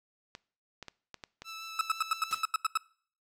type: clicks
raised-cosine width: 0.2 ms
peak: -25 dBFS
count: 6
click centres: 0.351 / 0.827 / 0.883 / 1.143 / 1.238 / 1.42 s
type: tone with vibrato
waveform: 15% pulse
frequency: 1318.5 Hz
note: E6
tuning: in tune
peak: -34 dBFS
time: 1.44-2.46 s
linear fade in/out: 50 ms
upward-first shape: sine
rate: 6 Hz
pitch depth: 11 cents each way
type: tone bursts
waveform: 40% pulse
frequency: 1300 Hz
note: E6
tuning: 24 cents flat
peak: -24 dBFS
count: 10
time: 1.79-2.774 s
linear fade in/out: 2 ms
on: 21 ms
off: 86 ms
type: noise with exponential decay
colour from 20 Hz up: white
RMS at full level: -38 dBFS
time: 2.31-2.48 s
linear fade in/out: 1 ms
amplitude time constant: 35 ms
effects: noise-tail reverb RT60 0.5 s tail -23 dB re dry + low-pass 11000 Hz 12 dB/octave